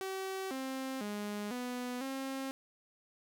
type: tone with pitch steps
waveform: sawtooth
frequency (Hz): 382.3 / 264.4 / 207.1 / 247.6 / 268.1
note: G4 / C4 / G#3 / B3 / C4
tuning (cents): -43 / +18 / -5 / +5 / +42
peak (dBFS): -33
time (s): 0.01-2.51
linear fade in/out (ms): 0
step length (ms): 500
effects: none